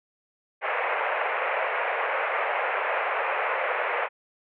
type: band-pass noise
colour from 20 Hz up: pink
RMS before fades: -27 dBFS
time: 0.61-4.09 s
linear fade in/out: 50 ms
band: 480 to 2500 Hz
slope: 48 dB/octave
effects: none